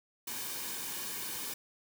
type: noise with comb filter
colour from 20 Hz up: white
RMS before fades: -39 dBFS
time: 0.27-1.54 s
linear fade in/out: 5 ms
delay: 1.5 ms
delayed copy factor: -0.55
effects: none